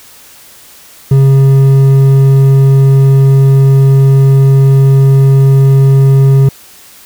triangle tone with hard clipping, 135.8 Hz, C#3, 35 cents flat, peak -4 dBFS, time 1.11-6.49 s, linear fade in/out 5 ms, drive 9 dB, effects white hiss -37 dBFS RMS until 7.05 s

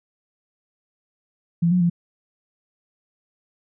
sine tone with pitch steps, 169.7 / 180.3 / 172.4 Hz, F3 / F#3 / F3, -49 / -45 / -22 cents, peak -15 dBFS, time 1.62-1.899 s, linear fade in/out 10 ms, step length 93 ms, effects none

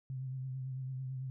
sine tone with vibrato, 130.81 Hz, C3, in tune, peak -37 dBFS, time 0.1-1.3 s, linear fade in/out 0 ms, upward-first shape triangle, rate 9 Hz, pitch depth 43 cents each way, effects none

